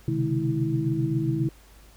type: tone cluster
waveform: sine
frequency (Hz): 128 / 135.4 / 151.9 / 207.9 / 325.6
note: C3 / C#3 / D#3 / G#3 / E4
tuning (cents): -38 / -40 / -41 / +2 / -21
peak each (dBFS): -28 / -30 / -28 / -35 / -27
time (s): 0.08-1.49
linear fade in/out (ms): 2
effects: added 51 Hz sine -50 dBFS peak until 1.96 s + pink hiss -55 dBFS RMS until 1.96 s